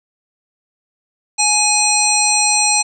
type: harmonic tone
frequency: 836 Hz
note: G#5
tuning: 11 cents sharp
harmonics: 1 / 3 / 5 / 7 / 9 / 10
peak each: -19 / -19 / -19 / -19 / -19 / -19 dBFS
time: 1.38-2.83 s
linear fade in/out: 20 ms
effects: none